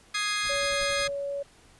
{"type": "chord", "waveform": "20% pulse", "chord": "Ab major", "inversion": "second", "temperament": "equal", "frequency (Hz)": [1244.5, 1661.2, 2093], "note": ["Eb6", "Ab6", "C7"], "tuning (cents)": [0, 0, 0], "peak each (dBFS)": -26, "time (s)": [0.14, 1.08], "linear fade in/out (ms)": 10}
{"type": "noise with tremolo", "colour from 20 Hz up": "brown", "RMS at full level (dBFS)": -42, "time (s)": [0.43, 1.1], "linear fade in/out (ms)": 10, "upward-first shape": "triangle", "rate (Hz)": 11, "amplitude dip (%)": 95}
{"type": "tone", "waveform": "sine", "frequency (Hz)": 563, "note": "C#5", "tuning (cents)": 27, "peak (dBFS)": -29, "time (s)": [0.49, 1.43], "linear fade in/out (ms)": 10}
{"effects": ["pink hiss -57 dBFS RMS until 1.79 s", "resampled to 24000 Hz"]}